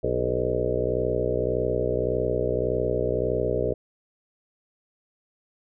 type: harmonic tone with a mistuned harmonic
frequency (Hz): 61.74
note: B1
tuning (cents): 0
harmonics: 1 / 2 / 3 / 4 / 5 / 6 / 7 / 8 / 9 / 10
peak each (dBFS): -33 / -32 / -39 / -37 / -35 / -31 / -28 / -28 / -34 / -31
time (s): 0.03-3.74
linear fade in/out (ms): 10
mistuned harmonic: 6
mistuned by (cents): +45
effects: none